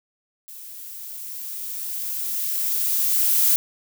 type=noise with level ramp; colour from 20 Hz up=violet; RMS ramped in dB=-40 to -17 dBFS; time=0.48-3.56 s; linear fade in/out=0 ms; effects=none